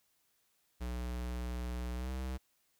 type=tone with pitch glide; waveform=square; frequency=61 to 64.55 Hz; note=B1 to C2; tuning=-21 to -23 cents; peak=-37 dBFS; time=0.8-2.38 s; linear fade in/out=20 ms; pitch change=+98 cents; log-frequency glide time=1.95-2.1 s; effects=white hiss -75 dBFS RMS until 2.79 s